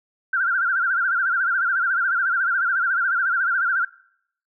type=tone with vibrato; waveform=sine; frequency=1470 Hz; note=F#6; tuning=12 cents flat; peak=-18 dBFS; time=0.33-3.85 s; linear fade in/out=5 ms; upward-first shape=sine; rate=14 Hz; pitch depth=130 cents each way; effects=noise-tail reverb RT60 0.7 s tail -22 dB re dry